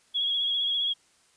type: tone with vibrato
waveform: sine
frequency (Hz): 3322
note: G#7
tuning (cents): 0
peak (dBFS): -24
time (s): 0.14-0.94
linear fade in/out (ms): 20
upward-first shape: sine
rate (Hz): 15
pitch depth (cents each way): 36
effects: white hiss -63 dBFS RMS until 1.36 s + resampled to 22050 Hz